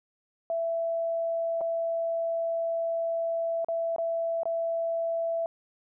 sine tone with dropouts, 665 Hz, E5, 15 cents sharp, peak -26 dBFS, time 0.5-5.46 s, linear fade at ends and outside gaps 1 ms, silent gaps 1.609-1.613 / 3.646-3.685 / 3.962-3.983 / 4.433-4.455 s, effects none

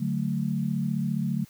sine chord, D major, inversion none, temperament equal with one note detuned, 145.65 / 185 / 220 Hz, D3 / F#3 / A3, -14 / 0 / 0 cents, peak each -29 dBFS, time 0-1.45 s, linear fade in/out 10 ms, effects white hiss -56 dBFS RMS until 1.49 s

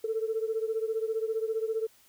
sine beating tone pair, 440 / 455 Hz, A4 / A#4, 0 / -42 cents, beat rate 15 Hz, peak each -29 / -32 dBFS, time 0.04-1.87 s, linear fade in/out 5 ms, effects tanh soft clip ceiling -20 dBFS + white hiss -61 dBFS RMS until 2.08 s

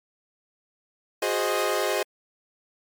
sawtooth chord, Ab dominant seventh, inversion third, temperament equal with one note detuned, 365.1 / 415.3 / 523.3 / 622.3 Hz, Gb4 / Ab4 / C5 / Eb5, -23 / 0 / 0 / 0 cents, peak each -26 / -24 / -25 / -24 dBFS, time 1.22-2.03 s, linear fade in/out 5 ms, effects MP3 96 kbps

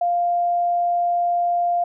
sine tone, 698.5 Hz, F5, in tune, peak -17 dBFS, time 0.01-1.84 s, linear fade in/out 5 ms, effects none

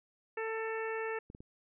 harmonic tone, 445.1 Hz, A4, 20 cents sharp, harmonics 1 / 2 / 3 / 4 / 5 / 6, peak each -36 / -43 / -45 / -42 / -47 / -48 dBFS, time 0.37-1.19 s, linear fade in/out 5 ms
clicks, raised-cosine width 3 ms, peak -36 dBFS, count 3, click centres 1.301 / 1.349 / 1.405 s
effects none

